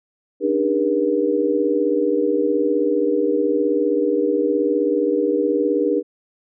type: tone cluster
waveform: sine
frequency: 284 / 303 / 403.2 / 478.8 Hz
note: C#4 / D#4 / G4 / A#4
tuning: +42 / -46 / +49 / +46 cents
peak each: -27 / -21 / -21 / -20 dBFS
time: 0.4-6.03 s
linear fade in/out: 50 ms
effects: none